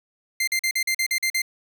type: tone bursts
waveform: sawtooth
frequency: 2089 Hz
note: C7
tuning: 3 cents flat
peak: -17 dBFS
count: 9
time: 0.4-1.419 s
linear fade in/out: 5 ms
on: 75 ms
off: 43 ms
effects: none